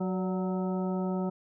harmonic tone with a mistuned harmonic, 185 Hz, F#3, in tune, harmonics 1 / 2 / 3 / 4 / 5 / 7, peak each -29 / -35 / -39 / -41 / -43 / -46 dBFS, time 0-1.3 s, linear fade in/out 10 ms, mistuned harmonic 3, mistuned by +50 cents, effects none

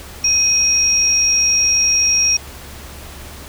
sine tone pair together, 2500 / 5612 Hz, D#7 / F8, +8 / +8 cents, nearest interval octave + major second, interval 1400 cents, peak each -21 / -12 dBFS, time 0.24-2.37 s, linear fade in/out 5 ms, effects added 71 Hz sine -36 dBFS peak until 3.48 s + pink hiss -36 dBFS RMS until 3.48 s

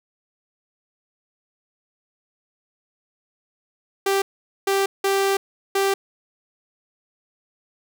sawtooth tone bursts at uneven times, 392 Hz, G4, in tune, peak -14 dBFS, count 4, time 4.06-4.22 / 4.67-4.86 / 5.04-5.37 / 5.75-5.94 s, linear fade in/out 5 ms, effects none

